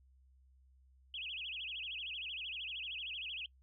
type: tone with vibrato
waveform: sine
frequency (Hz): 2900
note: F#7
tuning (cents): -35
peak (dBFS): -40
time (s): 1.14-3.46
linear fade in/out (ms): 2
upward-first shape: sine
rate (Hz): 13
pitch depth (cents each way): 260
effects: noise-tail reverb RT60 0.1 s tail -24 dB re dry + added 65 Hz sine -63 dBFS peak until 3.62 s